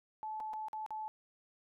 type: tone with dropouts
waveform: sine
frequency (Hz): 866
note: A5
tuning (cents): -28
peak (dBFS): -38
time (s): 0.23-1.08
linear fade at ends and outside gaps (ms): 0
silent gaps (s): 0.401-0.405 / 0.533-0.537 / 0.684-0.731 / 0.863-0.906
effects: none